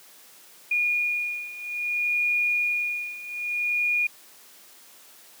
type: beating tone pair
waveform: sine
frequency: 2437 / 2437.6 Hz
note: D#7 / D#7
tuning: -37 / -36 cents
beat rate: 0.6 Hz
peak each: -28 / -25 dBFS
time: 0.71-4.07 s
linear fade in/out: 5 ms
effects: white hiss -51 dBFS RMS until 5.4 s + high-pass 200 Hz 12 dB/octave